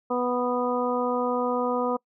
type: harmonic tone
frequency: 246.9 Hz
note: B3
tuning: in tune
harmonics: 1 / 2 / 3 / 4 / 5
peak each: -29 / -26 / -32 / -31 / -32 dBFS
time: 0.1-1.97 s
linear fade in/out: 10 ms
effects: noise-tail reverb RT60 0.1 s tail -25 dB re dry